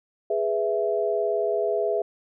sine chord, E major, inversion first, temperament equal with one note detuned, 415.3 / 493.9 / 661.2 Hz, G#4 / B4 / E5, 0 / 0 / +5 cents, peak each -25 / -29 / -25 dBFS, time 0.3-2.02 s, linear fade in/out 5 ms, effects none

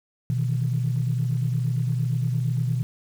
sine tone cluster, 123.4 / 154.5 / 163.2 Hz, B2 / D#3 / E3, -1 / -12 / -17 cents, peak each -22 / -28 / -30 dBFS, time 0.3-2.83 s, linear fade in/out 0 ms, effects tanh soft clip ceiling -13 dBFS + 8-bit

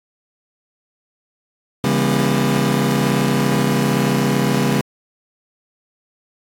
30% pulse chord, C# diminished seventh, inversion none, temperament just, 138.59 / 166.31 / 199.57 / 239.5 Hz, C#3 / E3 / G3 / Bb3, 0 / +16 / +31 / +47 cents, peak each -17 / -22 / -17 / -18 dBFS, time 1.84-4.81 s, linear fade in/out 2 ms, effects AAC 64 kbps

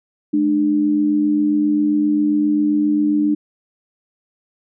sine tone pair together, 211.4 / 298.9 Hz, G#3 / D4, +31 / +31 cents, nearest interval tritone, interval 600 cents, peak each -22 / -14 dBFS, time 0.33-3.35 s, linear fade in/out 10 ms, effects none

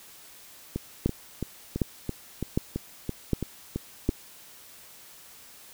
two click trains, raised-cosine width 3 ms, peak -10 / -16 dBFS, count 5 / 11, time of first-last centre 1.06-4.09 / 0.76-4.093 s, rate 1.32 / 3 Hz, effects white hiss -50 dBFS RMS until 5.73 s

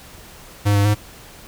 square tone with pitch steps, 102.5 / 101.1 / 104.5 Hz, G#2 / G#2 / G#2, -22 / -46 / +11 cents, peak -14 dBFS, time 0.65-0.95 s, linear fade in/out 20 ms, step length 100 ms, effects pink hiss -42 dBFS RMS until 1.47 s

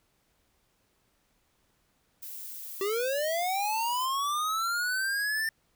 violet noise, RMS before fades -41 dBFS, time 2.22-4.06 s, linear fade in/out 10 ms
square linear sweep, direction up, 380.6 to 1800 Hz, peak -28 dBFS, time 2.81-5.49 s, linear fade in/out 2 ms
effects pink hiss -71 dBFS RMS until 5.75 s

